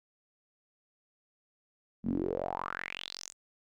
sawtooth tone with band-pass filter sweep, 45.27 Hz, F#1, 37 cents flat, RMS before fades -36 dBFS, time 2.03-3.34 s, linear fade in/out 50 ms, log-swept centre 200 to 7900 Hz, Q 6.3, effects none

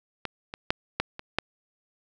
clicks, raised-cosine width 0.3 ms, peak -14 / -19 / -6 / -8 / -21 / -7 dBFS, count 6, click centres 0.253 / 0.539 / 0.705 / 1 / 1.194 / 1.386 s, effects none

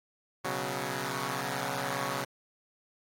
5% pulse chord, B suspended second, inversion none, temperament equal, 123.47 / 138.59 / 185 Hz, B2 / C#3 / F#3, 0 / 0 / 0 cents, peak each -26 / -24 / -26 dBFS, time 0.44-2.25 s, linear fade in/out 10 ms, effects AAC 48 kbps

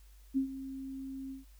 sine tone with ADSR envelope, 267.8 Hz, C4, 40 cents sharp, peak -25 dBFS, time 0.34-1.45 s, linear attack 30 ms, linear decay 100 ms, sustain -14 dB, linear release 140 ms, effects added 50 Hz sine -54 dBFS peak until 1.59 s + white hiss -67 dBFS RMS until 1.59 s

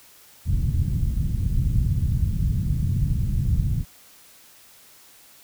white low-pass noise, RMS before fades -22 dBFS, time 0.45-3.85 s, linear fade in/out 50 ms, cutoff 140 Hz, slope 24 dB/octave, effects white hiss -51 dBFS RMS until 5.43 s

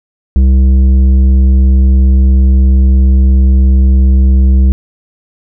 sine tone with tanh clipping, 65.5 Hz, C2, 2 cents sharp, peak -5 dBFS, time 0.36-4.72 s, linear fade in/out 0 ms, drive 9 dB, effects none

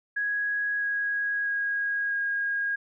sine tone with pitch steps, 1661.2 / 1651.6 / 1642.1 / 1632.7 Hz, G#6 / G#6 / G#6 / G#6, 0 / -10 / -20 / -30 cents, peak -25 dBFS, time 0.16-2.76 s, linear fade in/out 10 ms, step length 650 ms, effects none

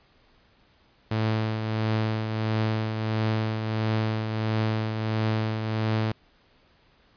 sawtooth tone with tremolo, 109.8 Hz, A2, 3 cents flat, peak -18 dBFS, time 1.11-6.12 s, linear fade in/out 5 ms, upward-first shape triangle, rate 1.5 Hz, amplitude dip 50%, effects pink hiss -61 dBFS RMS until 7.16 s + resampled to 11025 Hz

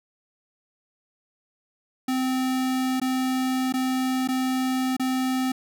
square tone with dropouts, 258.8 Hz, C4, 19 cents flat, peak -23 dBFS, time 2.08-5.52 s, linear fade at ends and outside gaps 5 ms, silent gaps 3-3.015 / 3.725-3.738 / 4.276-4.286 / 4.967-4.996 s, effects none

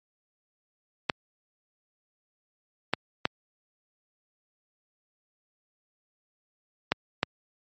clicks, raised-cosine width 0.3 ms, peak -6 dBFS, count 5, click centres 1.098 / 2.936 / 3.254 / 6.92 / 7.231 s, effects high-pass 100 Hz 12 dB/octave + MP3 32 kbps

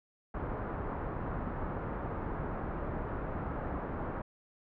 pink low-pass noise, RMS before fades -37 dBFS, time 0.34-4.22 s, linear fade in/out 5 ms, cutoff 1400 Hz, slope 24 dB/octave, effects none

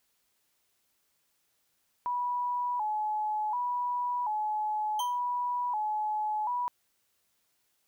sine tone with vibrato, 913 Hz, A#5, 36 cents flat, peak -28 dBFS, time 2.06-6.68 s, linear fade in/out 0 ms, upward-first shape square, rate 0.68 Hz, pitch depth 120 cents each way
sawtooth tone with exponential decay, 3136 Hz, G7, in tune, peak -29 dBFS, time 4.99-5.2 s, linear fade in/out 5 ms, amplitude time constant 45 ms
effects white hiss -74 dBFS RMS until 7.87 s

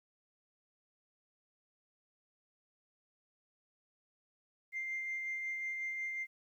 sine tone with tremolo, 2097 Hz, C7, 3 cents sharp, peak -34 dBFS, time 4.72-6.27 s, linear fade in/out 50 ms, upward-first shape sine, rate 5.5 Hz, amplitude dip 30%, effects tanh soft clip ceiling -32 dBFS + 12-bit

